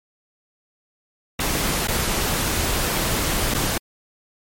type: noise with dropouts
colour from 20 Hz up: pink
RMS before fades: -22 dBFS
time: 1.39-3.78 s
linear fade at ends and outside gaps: 5 ms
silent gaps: 1.874-1.882 / 3.541-3.546 s
effects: MP3 64 kbps